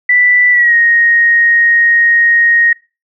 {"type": "tone with pitch glide", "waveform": "sine", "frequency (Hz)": [1975.5, 1870], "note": ["B6", "A#6"], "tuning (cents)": [0, 5], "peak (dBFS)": -6, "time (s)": [0.09, 2.73], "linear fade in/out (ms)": 5, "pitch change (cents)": -95, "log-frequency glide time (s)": [0.51, 0.75], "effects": ["noise-tail reverb RT60 0.3 s tail -23 dB re dry"]}